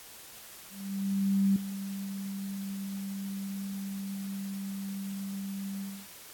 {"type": "tone with ADSR envelope", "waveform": "sine", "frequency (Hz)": 196, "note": "G3", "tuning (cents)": 0, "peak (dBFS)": -21, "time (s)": [0.69, 6.07], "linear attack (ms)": 870, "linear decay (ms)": 3, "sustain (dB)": -13, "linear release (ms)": 250, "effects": ["white hiss -49 dBFS RMS until 6.33 s", "AAC 64 kbps"]}